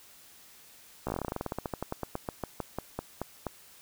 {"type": "slowing click train", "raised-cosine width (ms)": 1, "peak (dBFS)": -18, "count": 29, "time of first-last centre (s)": [1.07, 3.467], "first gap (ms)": 15, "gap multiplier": 1.11, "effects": ["white hiss -55 dBFS RMS until 3.81 s"]}